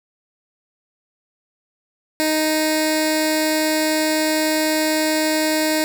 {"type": "tone with notch filter", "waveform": "10% pulse", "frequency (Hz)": 311.1, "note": "D#4", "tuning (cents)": 0, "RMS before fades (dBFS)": -19, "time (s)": [2.2, 5.84], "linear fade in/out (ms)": 0, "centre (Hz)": 1200, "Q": 0.94, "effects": ["7-bit"]}